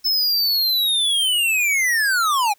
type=linear sweep; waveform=square; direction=down; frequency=5274 to 784 Hz; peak=-17 dBFS; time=0.04-2.54 s; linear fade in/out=20 ms; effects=white hiss -59 dBFS RMS until 2.58 s